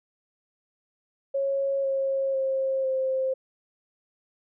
sine tone with pitch steps, 549 / 541.1 / 533.4 / 525.7 Hz, C#5 / C#5 / C5 / C5, -17 / -42 / +33 / +8 cents, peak -23 dBFS, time 1.34-3.34 s, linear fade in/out 10 ms, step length 500 ms, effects none

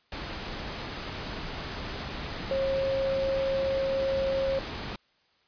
sine tone in noise, 540 Hz, C#5, 45 cents flat, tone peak -25 dBFS, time 2.51-4.59 s, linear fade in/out 2 ms, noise pink, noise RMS -36 dBFS, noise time 0.12-4.96 s, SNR +8 dB, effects white hiss -67 dBFS RMS until 5.47 s + resampled to 11025 Hz

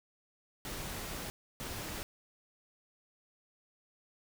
pink noise bursts at uneven times, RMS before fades -41 dBFS, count 2, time 0.65-1.3 / 1.6-2.03 s, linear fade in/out 0 ms, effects none

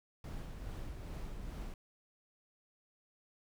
brown noise with tremolo, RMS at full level -42 dBFS, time 0.24-1.74 s, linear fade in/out 2 ms, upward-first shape sine, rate 2.4 Hz, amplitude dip 35%, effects none

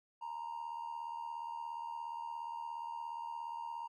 triangle tone with amplitude modulation, 932.3 Hz, A#5, in tune, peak -34 dBFS, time 0.21-3.88 s, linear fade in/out 20 ms, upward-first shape sine, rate 77.1 Hz, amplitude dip 75%, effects tanh soft clip ceiling -34 dBFS

